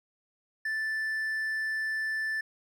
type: tone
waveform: triangle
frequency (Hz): 1760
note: A6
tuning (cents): 0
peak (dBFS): -27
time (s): 0.65-2.41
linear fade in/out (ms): 5
effects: none